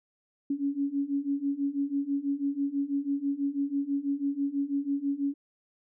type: beating tone pair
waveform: sine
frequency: 277.2 / 283.3 Hz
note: C#4 / C#4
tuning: 0 / +38 cents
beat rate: 6.1 Hz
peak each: -31 / -29 dBFS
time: 0.5-5.34 s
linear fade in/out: 5 ms
effects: none